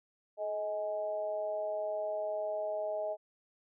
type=tone with amplitude modulation; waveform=sine; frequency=630 Hz; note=D#5; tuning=21 cents sharp; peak=-29 dBFS; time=0.37-3.17 s; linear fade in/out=50 ms; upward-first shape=sine; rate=202 Hz; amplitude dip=75%; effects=none